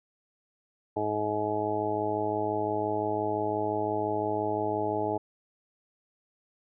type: harmonic tone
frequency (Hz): 105.8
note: G#2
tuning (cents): +33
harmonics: 1 / 2 / 3 / 4 / 5 / 6 / 7 / 8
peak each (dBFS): -39 / -43 / -34 / -32 / -42 / -33 / -39 / -32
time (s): 0.96-5.18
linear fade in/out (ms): 10
effects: none